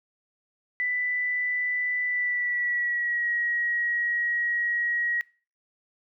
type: tone with pitch glide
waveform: sine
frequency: 1986 to 1900.7 Hz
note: B6 to A#6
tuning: +9 to +33 cents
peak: -24 dBFS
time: 0.8-5.21 s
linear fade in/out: 0 ms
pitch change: -76 cents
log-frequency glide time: 2.05-3.29 s
effects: noise-tail reverb RT60 0.4 s tail -23 dB re dry